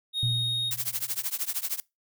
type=tone; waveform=triangle; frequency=3729 Hz; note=A#7; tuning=in tune; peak=-24 dBFS; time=0.13-0.73 s; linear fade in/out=50 ms
type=tone with exponential decay; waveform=sine; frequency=119.8 Hz; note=A#2; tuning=48 cents sharp; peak=-24 dBFS; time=0.23-1.29 s; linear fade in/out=0 ms; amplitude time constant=230 ms
type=noise with tremolo; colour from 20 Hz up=blue; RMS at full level=-27 dBFS; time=0.71-1.8 s; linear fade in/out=0 ms; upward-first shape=triangle; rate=13 Hz; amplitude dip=100%
effects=noise-tail reverb RT60 0.2 s tail -23 dB re dry